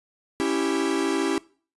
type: chord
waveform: 45% pulse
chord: C# diminished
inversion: none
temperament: equal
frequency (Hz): 277.2 / 329.6 / 392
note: C#4 / E4 / G4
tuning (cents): 0 / 0 / 0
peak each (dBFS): -27 / -26 / -27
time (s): 0.4-1.38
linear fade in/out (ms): 0
effects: noise-tail reverb RT60 0.4 s tail -21 dB re dry + resampled to 24000 Hz